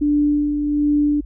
sine tone with tremolo, 293.7 Hz, D4, in tune, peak -13 dBFS, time 0.01-1.21 s, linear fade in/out 10 ms, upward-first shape sine, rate 1.3 Hz, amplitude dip 45%, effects added 50 Hz sine -32 dBFS peak until 1.25 s

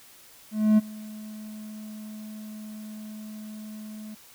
triangle tone with ADSR envelope, 214.5 Hz, A3, 44 cents flat, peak -12 dBFS, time 0.51-4.15 s, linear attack 270 ms, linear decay 22 ms, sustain -23 dB, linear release 11 ms, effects white hiss -52 dBFS RMS until 4.34 s

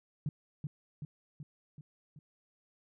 sine tone with echo, 147.3 Hz, D3, 6 cents sharp, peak -30 dBFS, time 0.26-0.29 s, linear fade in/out 2 ms, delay 380 ms, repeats 5, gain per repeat -4 dB, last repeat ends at 2.19 s, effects none

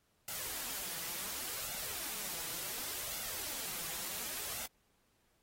white noise with flanger, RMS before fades -41 dBFS, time 0.28-4.66 s, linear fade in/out 2 ms, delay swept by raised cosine 1.4 to 6.1 ms, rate 0.69 Hz, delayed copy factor +0.5, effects pink hiss -75 dBFS RMS until 5.42 s + AAC 48 kbps

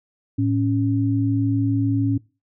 sine tone pair together, 110.01 / 277.2 Hz, A2 / C#4, 0 / 0 cents, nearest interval octave + major third, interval 1600 cents, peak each -20 dBFS, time 0.38-2.18 s, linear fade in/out 10 ms, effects noise-tail reverb RT60 0.3 s tail -22 dB re dry

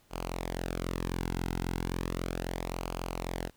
sawtooth tone with flanger, 43.72 Hz, F1, 3 cents sharp, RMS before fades -35 dBFS, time 0.1-3.51 s, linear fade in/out 50 ms, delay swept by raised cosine 0.53 to 1.73 ms, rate 0.35 Hz, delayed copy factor -0.65, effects pink hiss -66 dBFS RMS until 3.56 s

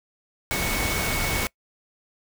sine tone in noise, 2217 Hz, C#7, in tune, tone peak -30 dBFS, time 0.51-1.47 s, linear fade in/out 0 ms, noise pink, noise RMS -26 dBFS, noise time 0.51-1.47 s, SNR -7 dB, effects noise-tail reverb RT60 0.1 s tail -24 dB re dry

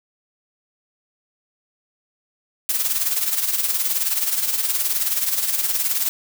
blue noise with tremolo, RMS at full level -19 dBFS, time 2.69-6.09 s, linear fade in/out 0 ms, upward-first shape sine, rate 19 Hz, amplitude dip 60%, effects none

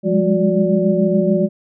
sine tone cluster, 176 / 200 / 207 / 365.2 / 581 Hz, F3 / G3 / G#3 / F#4 / D5, +14 / +35 / -5 / -23 / -19 cents, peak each -19 dBFS, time 0.03-1.49 s, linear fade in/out 50 ms, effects none

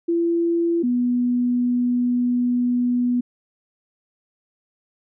sine tone pair in turn, 338.6 / 245.1 Hz, E4 / B3, +46 / -13 cents, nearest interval tritone, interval 559 cents, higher first, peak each -17 dBFS, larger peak neither, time 0.08-0.83 / 0.83-3.21 s, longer second, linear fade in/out 10 ms, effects none

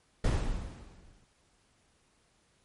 brown noise with exponential decay, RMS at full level -24 dBFS, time 0.24-1.26 s, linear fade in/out 5 ms, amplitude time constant 220 ms, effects pink hiss -69 dBFS RMS until 2.64 s + MP3 48 kbps

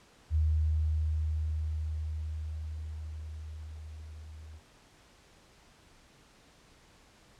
sine tone with level ramp, 77.78 Hz, D#2, in tune, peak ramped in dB -23 to -45 dBFS, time 0.3-4.61 s, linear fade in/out 50 ms, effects pink hiss -60 dBFS RMS until 7.39 s + low-pass 8000 Hz 12 dB/octave

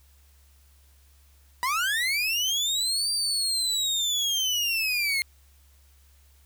30% pulse linear two-way sweep, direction up then down, 959 to 4710 to 2119 Hz, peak -21 dBFS, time 1.63-5.22 s, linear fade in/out 0 ms, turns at 3.11 s, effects added 69 Hz sine -55 dBFS peak until 6.45 s + white hiss -63 dBFS RMS until 6.45 s

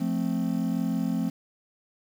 triangle chord, F major, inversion none, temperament equal, 174.61 / 220 / 261.6 Hz, F3 / A3 / C4, 0 / 0 / 0 cents, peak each -27 dBFS, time 0-1.3 s, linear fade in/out 10 ms, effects 8-bit

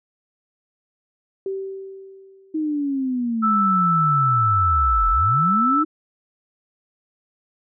sine tone with exponential decay, 386.7 Hz, G4, 24 cents flat, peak -22 dBFS, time 1.46-2.98 s, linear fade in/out 2 ms, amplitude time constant 330 ms
sine linear two-way sweep, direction down then up, 317 to 40.21 to 317 Hz, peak -20 dBFS, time 2.54-5.85 s, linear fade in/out 10 ms, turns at 5.1 s
sine tone, 1318 Hz, E6, 1 cent flat, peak -16 dBFS, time 3.42-5.84 s, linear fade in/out 20 ms
effects none

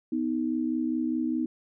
sine tone pair together, 249.5 / 314.4 Hz, B3 / D#4, +18 / +18 cents, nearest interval major third, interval 400 cents, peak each -28 dBFS, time 0.12-1.46 s, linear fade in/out 5 ms, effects none

